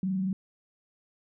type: tone with frequency modulation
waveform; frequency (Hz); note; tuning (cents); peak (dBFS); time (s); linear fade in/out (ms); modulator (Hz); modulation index
sine; 189.2; F#3; +39; -26; 0.03-0.33; 2; 24.3; 0.32
effects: none